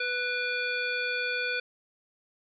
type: harmonic tone with a mistuned harmonic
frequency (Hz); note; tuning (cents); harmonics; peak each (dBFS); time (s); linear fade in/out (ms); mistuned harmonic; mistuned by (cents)
493.9; B4; 0; 1 / 3 / 5 / 7 / 9; -36 / -31 / -32 / -40 / -40; 0-1.6; 5; 5; -43
effects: none